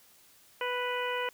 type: harmonic tone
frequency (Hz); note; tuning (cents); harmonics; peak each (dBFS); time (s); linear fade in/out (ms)
494; B4; 0; 1 / 2 / 3 / 4 / 5 / 6; -34 / -35 / -38 / -39 / -40 / -40; 0.61-1.29; 2
effects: white hiss -60 dBFS RMS until 1.33 s